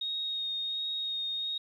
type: tone with vibrato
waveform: sine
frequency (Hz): 3729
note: A#7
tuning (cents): 0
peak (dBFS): -31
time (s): 0.01-1.58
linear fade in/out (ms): 5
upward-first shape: sine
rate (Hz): 1.4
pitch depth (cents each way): 13
effects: 11-bit